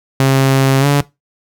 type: tone with pitch glide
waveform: sawtooth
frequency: 134.7 to 142.71 Hz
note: C#3 to D3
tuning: -49 to -49 cents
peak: -5 dBFS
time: 0.2-1.01 s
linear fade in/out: 2 ms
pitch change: +100 cents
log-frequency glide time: 0.8-0.86 s
effects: noise-tail reverb RT60 0.2 s tail -19 dB re dry